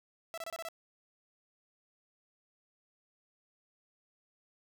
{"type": "tone bursts", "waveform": "sawtooth", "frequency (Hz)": 661, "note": "E5", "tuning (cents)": 5, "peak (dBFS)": -35, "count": 6, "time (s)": [0.34, 0.686], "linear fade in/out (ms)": 0, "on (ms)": 36, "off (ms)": 26, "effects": []}